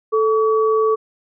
sine tone pair together, 438.8 / 1136.8 Hz, A4 / C#6, -5 / +43 cents, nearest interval octave + major third, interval 1648 cents, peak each -14 / -20 dBFS, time 0.12-0.96 s, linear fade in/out 20 ms, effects none

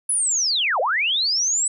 sine linear two-way sweep, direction down then up, 10480 to 470 to 8040 Hz, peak -18 dBFS, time 0.09-1.68 s, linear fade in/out 5 ms, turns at 0.8 s, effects none

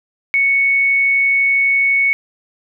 sine tone, 2217 Hz, C#7, in tune, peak -11 dBFS, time 0.34-2.13 s, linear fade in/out 0 ms, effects none

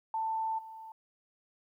sine tone with level steps, 888 Hz, A5, 16 cents sharp, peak -30 / -44 dBFS, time 0.14-0.92 s, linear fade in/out 2 ms, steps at 0.58 s, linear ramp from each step 10 ms, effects 12-bit

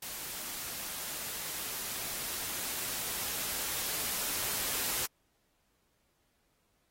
white noise with level ramp, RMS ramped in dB -41 to -33 dBFS, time 0.02-5.06 s, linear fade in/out 5 ms, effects pink hiss -75 dBFS RMS until 6.9 s + AAC 48 kbps

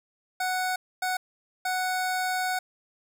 25% pulse tone bursts at uneven times, 740 Hz, F#5, in tune, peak -22 dBFS, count 3, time 0.4-0.76 / 1.02-1.17 / 1.65-2.59 s, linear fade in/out 5 ms, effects none

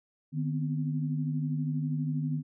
sine tone cluster, 152 / 246.8 / 259.2 Hz, D#3 / B3 / C4, -40 / -1 / -16 cents, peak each -29 / -35 / -38 dBFS, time 0.32-2.43 s, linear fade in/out 50 ms, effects none

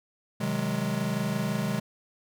square chord, Ab dominant seventh, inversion first, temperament just, 129.78 / 155.74 / 186.89 / 207.7 Hz, C3 / Eb3 / Gb3 / Ab3, -14 / +2 / +18 / 0 cents, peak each -34 / -34 / -34 / -31 dBFS, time 0.4-1.8 s, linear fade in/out 10 ms, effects none

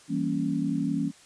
sine chord, E diminished seventh, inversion none, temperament equal, 164.81 / 196 / 233.1 / 277.2 Hz, E3 / G3 / Bb3 / Db4, 0 / 0 / 0 / 0 cents, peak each -31 / -32 / -31 / -28 dBFS, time 0.08-1.12 s, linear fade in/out 50 ms, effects white hiss -54 dBFS RMS until 1.25 s + resampled to 22050 Hz

